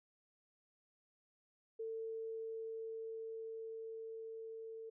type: tone with level ramp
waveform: sine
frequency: 448.1 Hz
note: A4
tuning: 32 cents sharp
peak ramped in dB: -40 to -46 dBFS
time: 1.79-4.9 s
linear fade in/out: 10 ms
effects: none